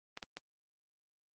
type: clicks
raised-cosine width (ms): 0.2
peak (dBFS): -23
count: 3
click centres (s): 0.174 / 0.228 / 0.37
effects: high-pass 200 Hz 12 dB/octave + Opus 24 kbps